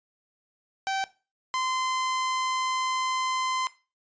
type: tone pair in turn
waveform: sawtooth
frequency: 774 / 1033.2 Hz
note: G5 / C6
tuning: -22 / -22 cents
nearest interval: perfect fourth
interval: 500 cents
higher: second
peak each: -22 dBFS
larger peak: neither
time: 0.87-1.04 / 1.54-3.67 s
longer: second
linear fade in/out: 0 ms
effects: noise-tail reverb RT60 0.3 s tail -17 dB re dry + resampled to 16000 Hz